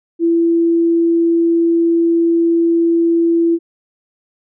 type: tone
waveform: sine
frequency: 335.4 Hz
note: E4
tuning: 30 cents sharp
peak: -10 dBFS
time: 0.19-3.59 s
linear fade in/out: 50 ms
effects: none